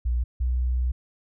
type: tone pair in turn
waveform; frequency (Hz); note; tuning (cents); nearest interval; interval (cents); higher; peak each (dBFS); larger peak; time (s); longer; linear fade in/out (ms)
sine; 60.2 / 62.18; B1 / B1; -44 / +12; minor second; 56; second; -21; neither; 0.05-0.24 / 0.4-0.92; second; 10
effects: none